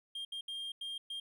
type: tone bursts at uneven times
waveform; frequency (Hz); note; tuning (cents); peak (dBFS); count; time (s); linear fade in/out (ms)
triangle; 3208; G7; +39; -37; 5; 0.15-0.25 / 0.32-0.41 / 0.48-0.72 / 0.81-0.98 / 1.1-1.2; 5
effects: none